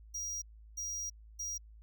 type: tone bursts at uneven times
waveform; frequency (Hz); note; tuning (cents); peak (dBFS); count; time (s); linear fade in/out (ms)
square; 5730; F8; +44; -37; 3; 0.14-0.42 / 0.77-1.1 / 1.39-1.58; 10
effects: added 54 Hz sine -52 dBFS peak until 1.82 s